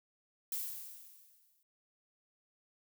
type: noise with exponential decay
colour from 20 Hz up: violet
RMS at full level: -36 dBFS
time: 0.52-1.63 s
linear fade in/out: 2 ms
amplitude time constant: 240 ms
effects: none